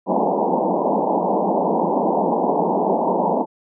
white band-pass noise, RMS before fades -19 dBFS, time 0.06-3.46 s, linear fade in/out 50 ms, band 170 to 960 Hz, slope 96 dB/octave, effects none

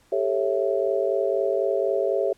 sine chord, A dominant seventh, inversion third, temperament just, 396 / 440 / 550 / 660 Hz, G4 / A4 / C#5 / E5, +18 / 0 / -14 / +2 cents, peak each -25 / -28 / -25 / -27 dBFS, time 0.12-2.33 s, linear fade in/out 5 ms, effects pink hiss -60 dBFS RMS until 2.37 s + low-pass 12000 Hz 12 dB/octave

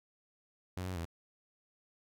sawtooth tone with pitch steps, 91.6 / 92.5 / 83.5 Hz, F#2 / F#2 / E2, -17 / 0 / +23 cents, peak -33 dBFS, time 0.77-1.052 s, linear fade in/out 0 ms, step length 94 ms, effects none

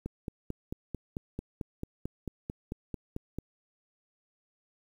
click train, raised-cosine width 3 ms, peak -22 dBFS, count 16, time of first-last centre 0.06-3.386 s, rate 4.51 Hz, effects 9-bit

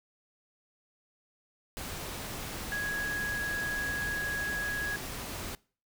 sine tone in noise, 1661.2 Hz, G#6, in tune, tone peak -31 dBFS, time 2.72-4.96 s, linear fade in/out 0 ms, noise pink, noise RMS -39 dBFS, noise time 1.77-5.55 s, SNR +5 dB, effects noise-tail reverb RT60 0.4 s tail -23 dB re dry

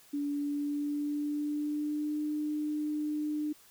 sine tone with pitch glide, 287.8 to 300.9 Hz, D4 to D4, -35 to +42 cents, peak -30 dBFS, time 0.13-3.53 s, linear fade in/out 10 ms, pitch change +77 cents, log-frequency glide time 0.32-2.25 s, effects white hiss -59 dBFS RMS until 3.7 s

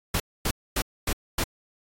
pink noise bursts, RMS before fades -25 dBFS, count 5, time 0.14-1.44 s, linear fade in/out 5 ms, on 60 ms, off 250 ms, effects AAC 48 kbps

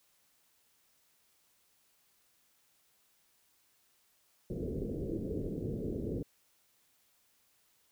white low-pass noise, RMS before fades -37 dBFS, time 4.5-6.23 s, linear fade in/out 5 ms, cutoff 470 Hz, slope 48 dB/octave, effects white hiss -71 dBFS RMS until 7.91 s

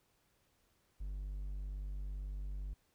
triangle tone, 49 Hz, G1, in tune, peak -37 dBFS, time 1-2.74 s, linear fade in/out 10 ms, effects pink hiss -75 dBFS RMS until 2.94 s

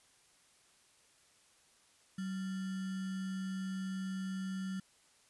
sine tone with sample-and-hold, 189.4 Hz, F#3, 41 cents sharp, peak -36 dBFS, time 2.18-4.8 s, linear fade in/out 5 ms, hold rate 1575 Hz, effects white hiss -67 dBFS RMS until 5.29 s + resampled to 24000 Hz

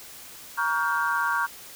sine chord, G half-diminished seventh, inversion first, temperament just, 940.8 / 1128.9 / 1411.2 / 1568 Hz, Bb5 / Db6 / F6 / G6, +16 / +31 / +18 / 0 cents, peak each -28 dBFS, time 0.57-1.47 s, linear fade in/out 20 ms, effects white hiss -44 dBFS RMS until 1.75 s

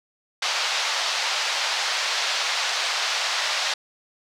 white band-pass noise, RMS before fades -25 dBFS, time 0.42-3.74 s, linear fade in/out 5 ms, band 620 to 5300 Hz, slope 24 dB/octave, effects none

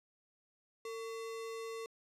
sine tone with sample-and-hold, 452.6 Hz, A4, 49 cents sharp, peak -40 dBFS, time 0.85-1.86 s, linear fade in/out 2 ms, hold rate 1575 Hz, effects low-pass 10000 Hz 12 dB/octave

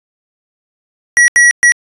square tone bursts at uneven times, 1925 Hz, B6, 45 cents flat, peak -5 dBFS, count 3, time 1.17-1.28 / 1.36-1.51 / 1.63-1.72 s, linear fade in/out 0 ms, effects resampled to 24000 Hz

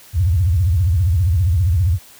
sine tone with vibrato, 87.5 Hz, F2, 4 cents sharp, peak -12 dBFS, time 0.13-1.99 s, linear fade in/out 50 ms, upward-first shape sine, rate 15 Hz, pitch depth 280 cents each way, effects white hiss -44 dBFS RMS until 2.19 s

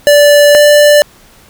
square tone pair in turn, 583 / 588.8 Hz, D5 / D5, -13 / +4 cents, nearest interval unison, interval 17 cents, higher second, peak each -3 dBFS, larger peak neither, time 0.07-0.55 / 0.55-1.02 s, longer first, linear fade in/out 0 ms, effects pink hiss -42 dBFS RMS until 1.49 s

